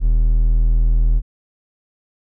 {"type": "tone", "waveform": "triangle", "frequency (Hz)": 40.17, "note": "E1", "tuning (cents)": -44, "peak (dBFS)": -9, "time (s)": [0, 1.22], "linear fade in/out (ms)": 50, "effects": []}